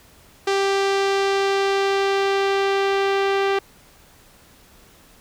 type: tone with low-pass filter sweep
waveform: sawtooth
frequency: 393 Hz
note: G4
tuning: 4 cents sharp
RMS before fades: -20 dBFS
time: 0.47-3.59 s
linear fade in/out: 5 ms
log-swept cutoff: 5600 to 3200 Hz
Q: 1
effects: pink hiss -51 dBFS RMS until 5.2 s